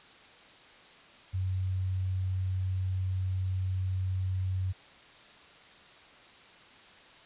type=tone; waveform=sine; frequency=93.5 Hz; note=F#2; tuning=19 cents sharp; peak=-28 dBFS; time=1.33-4.73 s; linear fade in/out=20 ms; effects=white hiss -54 dBFS RMS until 7.25 s + resampled to 8000 Hz